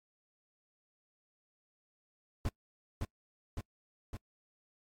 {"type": "noise with echo", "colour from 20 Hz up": "brown", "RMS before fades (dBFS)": -32, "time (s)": [2.45, 2.49], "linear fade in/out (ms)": 2, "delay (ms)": 560, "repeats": 3, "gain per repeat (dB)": -3, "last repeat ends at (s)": 4.17, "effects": ["noise-tail reverb RT60 0.1 s tail -25 dB re dry", "MP3 64 kbps"]}